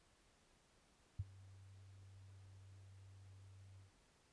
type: tone with ADSR envelope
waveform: sine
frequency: 96.5 Hz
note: G2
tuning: 27 cents flat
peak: -36 dBFS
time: 1.19-3.92 s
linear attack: 7 ms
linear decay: 35 ms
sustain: -22 dB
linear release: 110 ms
effects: pink hiss -73 dBFS RMS until 4.32 s + resampled to 22050 Hz